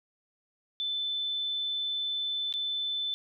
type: tone with dropouts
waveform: sine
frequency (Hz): 3520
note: A7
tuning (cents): 0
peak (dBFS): -29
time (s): 0.8-3.14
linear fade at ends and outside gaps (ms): 0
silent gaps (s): 2.526-2.539
effects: none